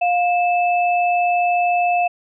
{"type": "tone pair together", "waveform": "sine", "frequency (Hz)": [706.7, 2627], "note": ["F5", "E7"], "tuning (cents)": [20, -7], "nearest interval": "octave + major seventh", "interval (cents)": 2273, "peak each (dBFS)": [-15, -23], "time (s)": [0.01, 2.08], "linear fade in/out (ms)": 10, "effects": []}